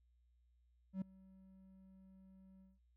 triangle tone with ADSR envelope, 190.1 Hz, F#3, 47 cents sharp, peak -34 dBFS, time 0.93-2.79 s, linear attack 87 ms, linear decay 4 ms, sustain -24 dB, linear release 180 ms, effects added 60 Hz sine -70 dBFS peak until 2.96 s

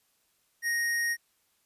square tone, 1869 Hz, A#6, 4 cents sharp, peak -27 dBFS, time 0.62-1.17 s, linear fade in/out 50 ms, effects white hiss -71 dBFS RMS until 1.65 s + resampled to 32000 Hz

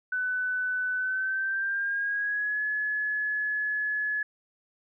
sine tone with pitch glide, 1500 to 1703.3 Hz, F#6 to G#6, +23 to +43 cents, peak -26 dBFS, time 0.12-4.23 s, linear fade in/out 5 ms, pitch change +220 cents, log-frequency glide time 0.94-2.62 s, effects none

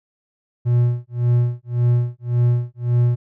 triangle tone with tremolo, 120.9 Hz, B2, 36 cents flat, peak -10 dBFS, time 0.65-3.16 s, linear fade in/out 20 ms, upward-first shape sine, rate 1.8 Hz, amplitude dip 100%, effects none

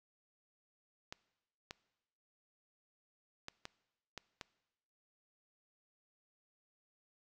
clicks, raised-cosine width 0.2 ms, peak -26 dBFS, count 6, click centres 1.125 / 1.709 / 3.484 / 3.654 / 4.177 / 4.412 s, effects noise-tail reverb RT60 1.0 s tail -21 dB re dry

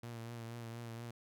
sawtooth tone with vibrato, 116.54 Hz, A#2, in tune, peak -40 dBFS, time 0.03-1.11 s, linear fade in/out 5 ms, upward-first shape triangle, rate 4.2 Hz, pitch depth 42 cents each way, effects none

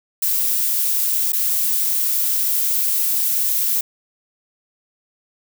violet noise with dropouts, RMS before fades -19 dBFS, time 0.22-3.81 s, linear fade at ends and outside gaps 5 ms, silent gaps 1.322-1.331 s, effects none

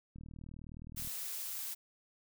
click train, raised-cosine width 5 ms, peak -37 dBFS, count 37, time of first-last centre 0.16-1.074 s, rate 39.4 Hz
blue noise, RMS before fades -41 dBFS, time 0.96-1.75 s, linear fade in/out 20 ms
effects none

